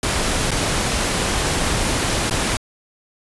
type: noise with dropouts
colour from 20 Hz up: pink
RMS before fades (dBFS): -20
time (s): 0.03-2.57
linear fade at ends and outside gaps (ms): 2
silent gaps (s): 0.508-0.515 / 2.298-2.309
effects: resampled to 24000 Hz